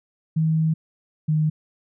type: tone pair in turn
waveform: sine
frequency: 159.1 / 154.66 Hz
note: D#3 / D#3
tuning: +39 / -10 cents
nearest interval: unison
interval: 49 cents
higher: first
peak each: -17 dBFS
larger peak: neither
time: 0.36-0.74 / 1.28-1.5 s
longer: first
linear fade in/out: 10 ms
effects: none